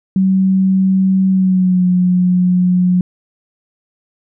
sine tone with pitch glide, 190 to 180.69 Hz, F#3 to F#3, +46 to -41 cents, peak -9 dBFS, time 0.16-3.01 s, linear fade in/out 2 ms, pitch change -87 cents, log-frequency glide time 1.29-1.86 s, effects none

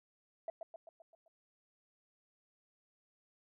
sine tone with echo, 659.3 Hz, E5, in tune, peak -36 dBFS, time 0.48-0.5 s, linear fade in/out 2 ms, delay 130 ms, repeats 6, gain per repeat -5 dB, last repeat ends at 1.28 s, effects tanh soft clip ceiling -33 dBFS

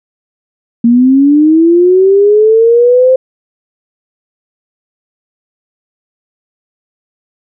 sine linear sweep, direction up, 230.1 to 523.3 Hz, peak -3 dBFS, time 0.84-3.16 s, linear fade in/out 5 ms, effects none

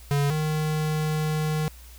square tone pair in turn, 142.5 / 154.42 Hz, C#3 / D#3, +48 / -13 cents, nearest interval minor second, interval 139 cents, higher second, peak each -21 / -24 dBFS, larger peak first, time 0.11-0.3 / 0.3-1.68 s, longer second, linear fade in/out 0 ms, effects added 60 Hz sine -44 dBFS peak until 1.98 s + white hiss -51 dBFS RMS until 1.98 s

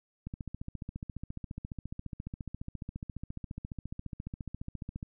click train, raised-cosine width 5 ms, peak -26 dBFS, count 70, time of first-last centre 0.27-5.029 s, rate 14.5 Hz, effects none

